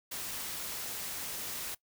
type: noise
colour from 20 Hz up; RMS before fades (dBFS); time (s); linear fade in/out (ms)
white; -39; 0.11-1.75; 10
effects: noise-tail reverb RT60 0.1 s tail -20 dB re dry